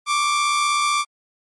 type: tone pair together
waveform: sawtooth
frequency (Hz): 1100 / 1175.9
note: C#6 / D6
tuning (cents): -14 / +2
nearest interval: minor second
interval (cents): 116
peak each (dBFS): -24 / -14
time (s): 0.06-1.05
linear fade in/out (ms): 50
effects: MP3 48 kbps